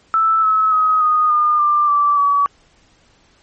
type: tone with pitch steps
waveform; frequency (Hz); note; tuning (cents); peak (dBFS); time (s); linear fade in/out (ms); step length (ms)
sine; 1318.5 / 1291.4 / 1264.8 / 1238.8 / 1213.3 / 1188.3 / 1163.8 / 1139.9; E6 / E6 / D#6 / D#6 / D#6 / D6 / D6 / C#6; 0 / -36 / +28 / -8 / -44 / +20 / -16 / +48; -11; 0.14-2.46; 0; 290
effects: pink hiss -54 dBFS RMS until 3.42 s + MP3 32 kbps